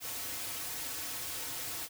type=noise with comb filter; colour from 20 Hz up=white; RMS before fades=-39 dBFS; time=0-1.89 s; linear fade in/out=50 ms; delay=5 ms; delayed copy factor=-0.85; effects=none